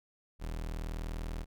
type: tone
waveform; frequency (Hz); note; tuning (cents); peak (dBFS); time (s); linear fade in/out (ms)
35% pulse; 40.28; E1; -39; -34; 0.39-1.46; 50
effects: none